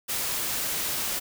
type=noise; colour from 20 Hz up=white; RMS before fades=-29 dBFS; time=0.08-1.2 s; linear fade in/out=20 ms; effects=none